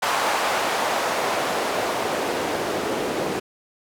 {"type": "noise with band-pass filter sweep", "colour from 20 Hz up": "white", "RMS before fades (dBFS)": -24, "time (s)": [0.02, 3.4], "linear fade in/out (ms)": 10, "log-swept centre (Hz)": [890, 350], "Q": 1.2, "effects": []}